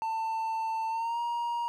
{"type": "tone with pitch glide", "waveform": "triangle", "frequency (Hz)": [893, 945], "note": ["A5", "A#5"], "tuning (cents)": [25, 23], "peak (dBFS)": -27, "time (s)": [0.02, 1.68], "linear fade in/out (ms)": 0, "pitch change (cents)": 98, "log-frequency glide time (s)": [0.89, 1.2], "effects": []}